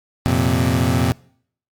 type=chord; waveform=25% pulse; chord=F suspended fourth; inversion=none; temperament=equal; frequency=87.31 / 116.54 / 130.81 Hz; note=F2 / Bb2 / C3; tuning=0 / 0 / 0 cents; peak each=-16 dBFS; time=0.26-1.12 s; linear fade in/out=0 ms; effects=noise-tail reverb RT60 0.6 s tail -24 dB re dry + MP3 96 kbps